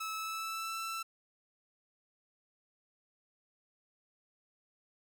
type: tone with pitch glide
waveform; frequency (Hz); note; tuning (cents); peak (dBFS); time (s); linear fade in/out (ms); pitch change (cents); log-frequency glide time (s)
sawtooth; 1301 to 1332.2; E6 to E6; -23 to +18; -33; 0-1.03; 10; +41; 0.12-0.79
effects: none